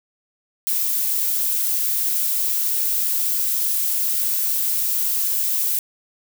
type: noise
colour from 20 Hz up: violet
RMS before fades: -21 dBFS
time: 0.67-5.79 s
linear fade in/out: 0 ms
effects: none